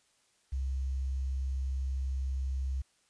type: tone with quantisation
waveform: sine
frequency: 66.3 Hz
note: C2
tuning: 23 cents sharp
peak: -30 dBFS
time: 0.52-2.82 s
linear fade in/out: 10 ms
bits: 10
effects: white hiss -70 dBFS RMS until 3.09 s + resampled to 22050 Hz